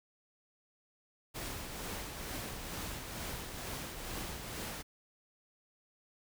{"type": "noise with tremolo", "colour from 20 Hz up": "pink", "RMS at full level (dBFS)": -40, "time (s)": [1.34, 4.83], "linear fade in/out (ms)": 20, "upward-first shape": "triangle", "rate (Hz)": 2.2, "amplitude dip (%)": 45, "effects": []}